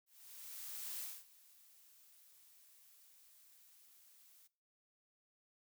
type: noise with ADSR envelope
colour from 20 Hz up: blue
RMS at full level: -44 dBFS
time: 0.06-4.48 s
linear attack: 940 ms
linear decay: 240 ms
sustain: -21 dB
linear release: 18 ms
effects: noise-tail reverb RT60 0.4 s tail -20 dB re dry